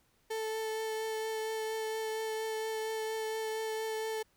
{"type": "tone with vibrato", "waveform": "35% pulse", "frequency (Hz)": 440, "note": "A4", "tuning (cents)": 0, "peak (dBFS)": -32, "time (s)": [0.3, 4.23], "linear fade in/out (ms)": 10, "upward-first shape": "triangle", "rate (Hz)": 4.3, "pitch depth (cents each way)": 14, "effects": ["pink hiss -71 dBFS RMS until 4.36 s"]}